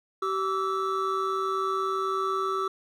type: tone cluster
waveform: triangle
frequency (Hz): 384.1 / 1154 / 1316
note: G4 / D6 / E6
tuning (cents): -35 / -31 / -3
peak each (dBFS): -28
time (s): 0.22-2.68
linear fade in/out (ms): 5
effects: none